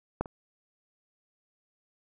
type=clicks; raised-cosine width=1 ms; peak=-14 / -29 dBFS; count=2; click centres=0.21 / 0.258 s; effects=none